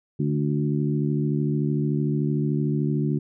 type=harmonic tone with a mistuned harmonic; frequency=73.42 Hz; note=D2; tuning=in tune; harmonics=2 / 3 / 4 / 5; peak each=-23 / -27 / -29 / -31 dBFS; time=0.19-3.19 s; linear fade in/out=10 ms; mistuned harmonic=5; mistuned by=-16 cents; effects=none